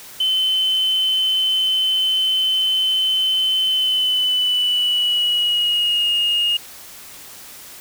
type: tone with pitch glide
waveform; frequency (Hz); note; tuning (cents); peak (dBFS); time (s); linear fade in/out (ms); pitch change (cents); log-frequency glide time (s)
sine; 3057 to 2852; G7 to F7; -44 to +36; -14; 0.2-6.57; 5; -120; 3.67-6.1
effects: tanh soft clip ceiling -12 dBFS + white hiss -39 dBFS RMS until 7.8 s